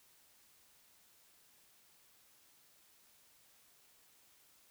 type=silence; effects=white hiss -67 dBFS RMS until 4.7 s